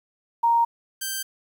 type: tone pair in turn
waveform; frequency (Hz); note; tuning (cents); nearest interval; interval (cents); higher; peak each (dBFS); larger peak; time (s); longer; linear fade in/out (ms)
sine / 5% pulse; 932.3 / 1564.5; A#5 / G6; 0 / -4; major sixth; 896; second; -16; neither; 0.43-0.65 / 1.01-1.23; neither; 10
effects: 9-bit